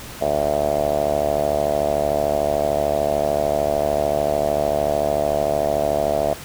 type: tone with low-pass filter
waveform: 5% pulse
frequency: 73.42 Hz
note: D2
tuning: in tune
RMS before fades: -20 dBFS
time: 0.21-6.34 s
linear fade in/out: 10 ms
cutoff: 650 Hz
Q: 7.5
effects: pink hiss -36 dBFS RMS until 6.44 s